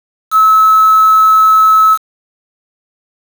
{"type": "tone with quantisation", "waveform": "sine", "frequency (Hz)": 1295, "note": "E6", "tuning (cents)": -31, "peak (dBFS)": -4, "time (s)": [0.31, 1.98], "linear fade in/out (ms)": 50, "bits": 4, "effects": []}